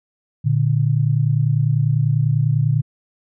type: tone pair together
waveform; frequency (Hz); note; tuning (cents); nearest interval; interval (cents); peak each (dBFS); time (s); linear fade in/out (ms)
sine; 116.75 / 146.83; A#2 / D3; +3 / 0; major third; 397; -17; 0.44-2.82; 20
effects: none